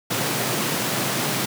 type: high-pass noise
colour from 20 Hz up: pink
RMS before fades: -24 dBFS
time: 0.1-1.46 s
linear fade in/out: 10 ms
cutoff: 110 Hz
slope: 96 dB/octave
effects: none